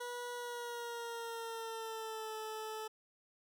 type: tone with pitch glide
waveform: 20% pulse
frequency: 486.3 to 435.8 Hz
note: B4 to A4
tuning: -27 to -17 cents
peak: -36 dBFS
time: 0-2.88 s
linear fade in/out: 10 ms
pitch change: -190 cents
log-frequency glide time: 0.34-2.35 s
effects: none